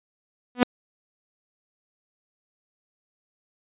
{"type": "tone with exponential growth", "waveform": "sawtooth", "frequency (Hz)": 246.9, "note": "B3", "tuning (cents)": 0, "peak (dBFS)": -7, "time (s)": [0.55, 0.63], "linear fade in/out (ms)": 0, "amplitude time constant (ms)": 16, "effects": ["resampled to 8000 Hz"]}